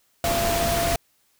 sine tone in noise, 682 Hz, F5, 41 cents flat, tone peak -23 dBFS, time 0.24-0.96 s, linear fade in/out 2 ms, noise pink, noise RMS -25 dBFS, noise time 0.24-0.96 s, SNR -1 dB, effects white hiss -65 dBFS RMS until 1.39 s

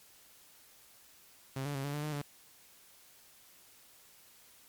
sawtooth tone with pitch steps, 134.2 / 144.3 / 136.2 / 143.3 / 147.9 / 151.8 / 144.4 Hz, C3 / D3 / C#3 / D3 / D3 / D#3 / D3, +44 / -30 / -30 / -42 / +13 / -42 / -29 cents, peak -31 dBFS, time 1.56-2.218 s, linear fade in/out 5 ms, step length 94 ms, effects white hiss -60 dBFS RMS until 4.68 s + MP3 96 kbps

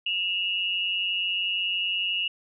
sine tone pair together, 2693 / 2882 Hz, E7 / F#7, +36 / -46 cents, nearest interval minor second, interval 118 cents, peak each -29 / -26 dBFS, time 0.06-2.28 s, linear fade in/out 5 ms, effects none

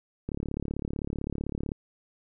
click train, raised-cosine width 3 ms, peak -19 dBFS, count 52, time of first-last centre 0.29-1.719 s, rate 35.7 Hz, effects none

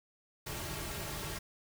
pink noise with comb filter, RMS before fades -40 dBFS, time 0.46-1.39 s, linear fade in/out 10 ms, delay 4 ms, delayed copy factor -0.6, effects none

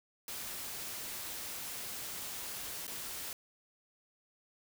white noise with dropouts, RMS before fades -42 dBFS, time 0.28-3.33 s, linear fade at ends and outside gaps 1 ms, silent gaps 2.868-2.878 s, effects none

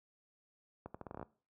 accelerating click train, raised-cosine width 1 ms, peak -30 dBFS, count 10, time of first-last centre 0.86-1.228 s, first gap 85 ms, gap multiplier 0.8, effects noise-tail reverb RT60 0.4 s tail -20 dB re dry + high-pass 60 Hz 12 dB/octave

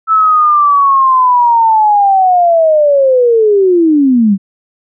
sine linear sweep, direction down, 1318.5 to 186.9 Hz, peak -5 dBFS, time 0.07-4.38 s, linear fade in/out 50 ms, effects none

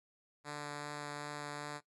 5% pulse tone with vibrato, 146.8 Hz, D3, in tune, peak -30 dBFS, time 0.44-1.81 s, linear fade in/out 50 ms, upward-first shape triangle, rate 2.6 Hz, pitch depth 9 cents each way, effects noise-tail reverb RT60 0.1 s tail -17 dB re dry + resampled to 24000 Hz

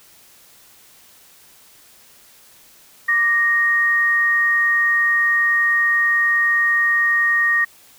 sine tone pair together, 1174.7 / 1864.7 Hz, D6 / A#6, 0 / 0 cents, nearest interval minor sixth, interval 800 cents, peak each -25 / -14 dBFS, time 3.08-7.65 s, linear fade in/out 10 ms, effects white hiss -49 dBFS RMS until 7.98 s

